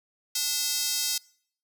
square tone with high-pass filter, 291 Hz, D4, 16 cents flat, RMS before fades -28 dBFS, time 0.35-1.18 s, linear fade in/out 5 ms, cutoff 5200 Hz, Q 1.5, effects noise-tail reverb RT60 0.6 s tail -24 dB re dry

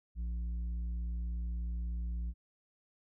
triangle tone with tanh clipping, 58.27 Hz, A#1, in tune, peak -35 dBFS, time 0.15-2.34 s, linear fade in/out 50 ms, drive 10 dB, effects none

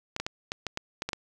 clicks, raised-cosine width 0.2 ms, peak -14 dBFS, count 9, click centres 0.164 / 0.2 / 0.265 / 0.519 / 0.667 / 0.774 / 1.021 / 1.09 / 1.132 s, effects none

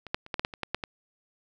clicks, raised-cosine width 0.3 ms, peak -25 / -10 / -29 / -14 / -12 / -10 / -24 / -14 / -11 / -17 dBFS, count 10, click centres 0.067 / 0.145 / 0.264 / 0.342 / 0.395 / 0.449 / 0.538 / 0.633 / 0.746 / 0.838 s, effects none

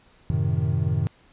triangle chord, F# diminished seventh, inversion none, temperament equal, 92.5 / 110 / 130.81 / 155.56 Hz, F#2 / A2 / C3 / Eb3, 0 / 0 / 0 / 0 cents, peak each -24 / -25 / -24 / -24 dBFS, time 0.3-1.07 s, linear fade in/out 0 ms, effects pink hiss -57 dBFS RMS until 1.32 s + resampled to 8000 Hz

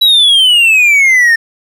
triangle exponential sweep, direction down, 3941 to 1799 Hz, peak -3 dBFS, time 0.01-1.36 s, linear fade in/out 10 ms, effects none

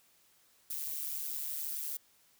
violet noise with amplitude modulation, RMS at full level -35 dBFS, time 0.7-1.97 s, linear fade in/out 5 ms, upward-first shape sine, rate 147 Hz, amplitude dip 70%, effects white hiss -67 dBFS RMS until 2.39 s

